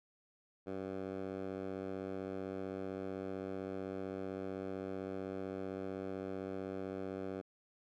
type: tone with band-pass filter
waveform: 10% pulse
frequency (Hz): 95.7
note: G2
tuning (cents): -41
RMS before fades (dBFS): -42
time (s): 0.66-7.42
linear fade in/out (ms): 20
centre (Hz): 420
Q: 0.77
effects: none